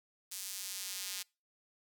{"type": "tone with high-pass filter sweep", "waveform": "square", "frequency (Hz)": 95.3, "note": "G2", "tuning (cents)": -48, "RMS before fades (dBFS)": -42, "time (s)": [0.31, 1.23], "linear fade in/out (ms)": 10, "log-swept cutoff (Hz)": [6300, 4000], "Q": 0.79, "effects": ["noise-tail reverb RT60 0.3 s tail -26 dB re dry"]}